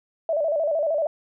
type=tone with vibrato; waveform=sine; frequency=620 Hz; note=D#5; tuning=6 cents flat; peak=-20 dBFS; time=0.29-1.07 s; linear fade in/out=2 ms; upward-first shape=square; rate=13 Hz; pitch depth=98 cents each way; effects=none